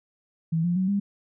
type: tone with pitch steps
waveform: sine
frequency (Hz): 163 / 174.7 / 187.24 / 200.7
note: E3 / F3 / F#3 / G3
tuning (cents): -19 / +1 / +21 / +41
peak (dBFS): -21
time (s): 0.52-1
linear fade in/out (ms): 10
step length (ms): 120
effects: none